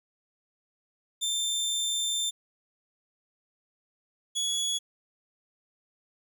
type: tone pair in turn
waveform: 25% pulse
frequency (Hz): 3575 / 3374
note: A7 / G#7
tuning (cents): +27 / +27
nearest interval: minor second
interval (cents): 100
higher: first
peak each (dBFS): -23 / -23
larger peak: neither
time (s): 1.21-2.31 / 4.35-4.79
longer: first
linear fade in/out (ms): 20
effects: none